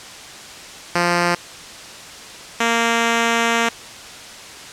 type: tone pair in turn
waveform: 5% pulse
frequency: 174.1 / 231.5 Hz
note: F3 / A#3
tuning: -5 / -12 cents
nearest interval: perfect fourth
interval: 493 cents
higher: second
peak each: -4 dBFS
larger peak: neither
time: 0.95-1.35 / 2.6-3.69 s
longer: second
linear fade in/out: 5 ms
effects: white hiss -36 dBFS RMS until 4.72 s + low-pass 7000 Hz 12 dB/octave